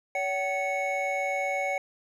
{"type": "tone cluster", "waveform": "triangle", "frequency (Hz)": [566, 760, 2212], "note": ["C#5", "F#5", "C#7"], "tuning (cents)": [36, 46, -4], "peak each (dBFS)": -29, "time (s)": [0.15, 1.78], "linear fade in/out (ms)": 2, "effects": []}